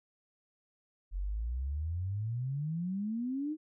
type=exponential sweep; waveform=sine; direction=up; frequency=43.65 to 318.2 Hz; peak=-32 dBFS; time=1.11-3.57 s; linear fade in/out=50 ms; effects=none